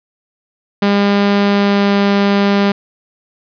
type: tone with pitch glide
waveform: sawtooth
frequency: 201.7 to 200.5 Hz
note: G3 to G3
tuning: +50 to +39 cents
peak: -6 dBFS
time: 0.82-2.72 s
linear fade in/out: 5 ms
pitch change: -11 cents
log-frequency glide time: 1.5-1.98 s
effects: resampled to 11025 Hz + 7-bit

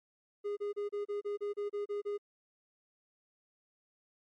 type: tone bursts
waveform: triangle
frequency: 410.2 Hz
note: G#4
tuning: 21 cents flat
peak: -31 dBFS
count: 11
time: 0.44-2.18 s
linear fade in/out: 20 ms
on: 130 ms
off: 31 ms
effects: MP3 48 kbps

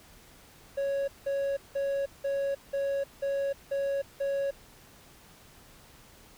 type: tone bursts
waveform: triangle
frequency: 554.4 Hz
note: C#5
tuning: in tune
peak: -25 dBFS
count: 8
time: 0.77-4.51 s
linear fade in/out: 10 ms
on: 310 ms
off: 180 ms
effects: pink hiss -55 dBFS RMS until 6.37 s

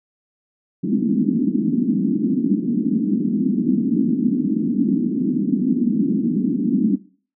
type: band-pass noise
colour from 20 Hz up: pink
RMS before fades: -19 dBFS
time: 0.83-6.96 s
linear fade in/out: 10 ms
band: 190 to 300 Hz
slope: 48 dB/octave
effects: noise-tail reverb RT60 0.4 s tail -18 dB re dry

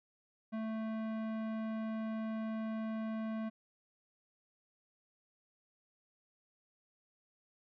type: tone with tanh clipping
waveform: sine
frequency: 220.8 Hz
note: A3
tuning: 6 cents sharp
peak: -38 dBFS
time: 0.52-3.5 s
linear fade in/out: 20 ms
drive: 17 dB
effects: none

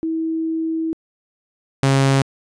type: tone pair in turn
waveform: sine / sawtooth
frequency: 323.3 / 135.93 Hz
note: E4 / C#3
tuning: -34 / -34 cents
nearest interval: octave + minor third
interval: 1500 cents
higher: first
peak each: -19 / -9 dBFS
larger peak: second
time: 0.03-0.93 / 1.83-2.22 s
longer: first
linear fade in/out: 0 ms
effects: resampled to 22050 Hz

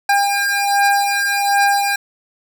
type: beating tone pair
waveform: 25% pulse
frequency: 803 / 804.3 Hz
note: G5 / G5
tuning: +41 / +44 cents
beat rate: 1.3 Hz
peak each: -13 dBFS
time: 0.09-1.96 s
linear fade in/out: 5 ms
effects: none

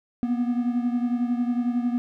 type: beating tone pair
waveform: triangle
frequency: 240 / 251 Hz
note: B3 / B3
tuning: -49 / +28 cents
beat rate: 11 Hz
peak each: -21 / -26 dBFS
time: 0.23-1.98 s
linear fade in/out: 0 ms
effects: none

